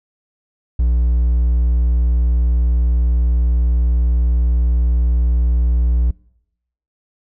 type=tone with hard clipping; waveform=triangle; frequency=60 Hz; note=B1; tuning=49 cents flat; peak=-13 dBFS; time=0.79-6.11 s; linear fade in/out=5 ms; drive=6 dB; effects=noise-tail reverb RT60 0.8 s tail -24 dB re dry